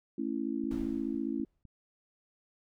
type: chord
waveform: sine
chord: A major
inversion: none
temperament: just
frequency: 220 / 275 / 330 Hz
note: A3 / C#4 / E4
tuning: 0 / -14 / +2 cents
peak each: -37 / -34 / -36 dBFS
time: 0.18-1.45 s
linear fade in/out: 5 ms
type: click train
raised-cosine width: 5 ms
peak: -39 dBFS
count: 5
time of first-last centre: 0.64-1.653 s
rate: 3.95 Hz
type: noise with exponential decay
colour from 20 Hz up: brown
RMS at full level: -40 dBFS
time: 0.71-1.63 s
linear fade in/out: 1 ms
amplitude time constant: 200 ms
effects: none